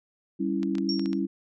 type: chord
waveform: sine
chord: C# diminished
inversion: second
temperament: equal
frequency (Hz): 196 / 277.2 / 329.6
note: G3 / C#4 / E4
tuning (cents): 0 / 0 / 0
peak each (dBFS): -29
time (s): 0.39-1.27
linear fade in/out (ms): 20
type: clicks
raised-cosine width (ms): 0.2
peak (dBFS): -23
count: 6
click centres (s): 0.631 / 0.753 / 0.783 / 0.995 / 1.059 / 1.131
type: tone with exponential decay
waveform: sine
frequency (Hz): 5520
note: F8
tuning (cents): -21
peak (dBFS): -25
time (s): 0.89-1.19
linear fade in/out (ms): 1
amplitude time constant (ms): 64
effects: none